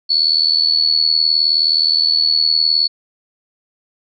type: tone with amplitude modulation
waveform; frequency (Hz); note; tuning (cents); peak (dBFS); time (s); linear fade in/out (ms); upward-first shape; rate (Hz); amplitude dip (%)
sine; 4420; C#8; -6; -8; 0.09-2.88; 20; sine; 79.3; 75
effects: none